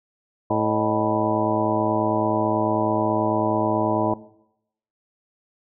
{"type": "harmonic tone with a mistuned harmonic", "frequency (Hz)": 109.2, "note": "A2", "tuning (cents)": -13, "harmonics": [1, 2, 3, 4, 5, 6, 7, 8, 9], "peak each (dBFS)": [-29, -28, -25, -29, -31, -25, -29, -30, -27], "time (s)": [0.5, 4.14], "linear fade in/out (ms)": 5, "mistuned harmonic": 6, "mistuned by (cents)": -92, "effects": ["noise-tail reverb RT60 0.8 s tail -19 dB re dry"]}